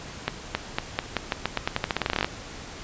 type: accelerating click train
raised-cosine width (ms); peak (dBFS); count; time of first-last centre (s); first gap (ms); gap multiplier
0.3; -7; 22; 0.28-2.245; 270; 0.87
effects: pink hiss -40 dBFS RMS until 2.83 s + resampled to 16000 Hz